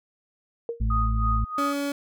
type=tone with exponential decay; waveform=sine; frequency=466.2 Hz; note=A#4; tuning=in tune; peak=-23 dBFS; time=0.69-0.85 s; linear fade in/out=1 ms; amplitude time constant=33 ms
type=harmonic tone; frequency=55 Hz; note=A1; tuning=in tune; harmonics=1 / 2 / 4; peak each=-22 / -28 / -34 dBFS; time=0.8-1.45 s; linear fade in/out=10 ms
type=tone with tremolo; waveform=sine; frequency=1244.5 Hz; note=D#6; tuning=in tune; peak=-23 dBFS; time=0.9-1.73 s; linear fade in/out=5 ms; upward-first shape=sine; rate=3.1 Hz; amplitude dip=80%
type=tone; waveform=30% pulse; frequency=283.4 Hz; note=C#4; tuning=38 cents sharp; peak=-23 dBFS; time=1.58-1.92 s; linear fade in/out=2 ms
effects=none